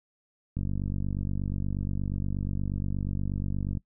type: click train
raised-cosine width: 5 ms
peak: -19 dBFS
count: 156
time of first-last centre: 0.57-3.772 s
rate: 48.4 Hz
effects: noise-tail reverb RT60 0.1 s tail -21 dB re dry